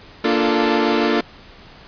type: chord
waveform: sawtooth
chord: Bb major seventh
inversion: none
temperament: equal with one note detuned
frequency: 233.1 / 293.7 / 346.2 / 440 Hz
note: Bb3 / D4 / F4 / A4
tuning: 0 / 0 / -15 / 0 cents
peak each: -17 dBFS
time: 0.24-1.21 s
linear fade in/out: 5 ms
effects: pink hiss -43 dBFS RMS until 1.87 s + resampled to 11025 Hz